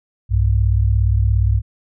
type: tone pair together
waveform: sine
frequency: 63.25 / 100.4 Hz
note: B1 / G2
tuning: +42 / +42 cents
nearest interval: minor sixth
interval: 800 cents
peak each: -15 dBFS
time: 0.29-1.62 s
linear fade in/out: 50 ms
effects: none